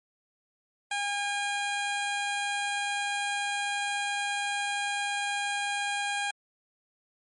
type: tone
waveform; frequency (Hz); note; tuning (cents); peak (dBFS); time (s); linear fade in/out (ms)
15% pulse; 811; G#5; -41; -22; 0.91-6.31; 5
effects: MP3 48 kbps